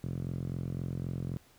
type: tone with band-pass filter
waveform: 5% pulse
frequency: 43.89 Hz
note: F1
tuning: 9 cents sharp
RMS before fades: -36 dBFS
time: 0.04-1.37 s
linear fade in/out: 0 ms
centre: 130 Hz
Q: 2.2
effects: pink hiss -62 dBFS RMS until 1.58 s